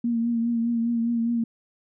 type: tone with vibrato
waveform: sine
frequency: 233.1 Hz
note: A#3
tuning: in tune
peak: -21 dBFS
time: 0.04-1.44 s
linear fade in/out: 5 ms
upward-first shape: triangle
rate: 4.9 Hz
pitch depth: 39 cents each way
effects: none